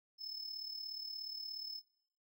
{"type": "tone with amplitude modulation", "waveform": "triangle", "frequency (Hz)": 5230, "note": "E8", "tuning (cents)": -15, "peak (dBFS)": -38, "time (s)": [0.18, 1.82], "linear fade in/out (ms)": 50, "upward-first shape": "sine", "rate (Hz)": 36.9, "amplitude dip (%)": 65, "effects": ["noise-tail reverb RT60 0.6 s tail -17 dB re dry"]}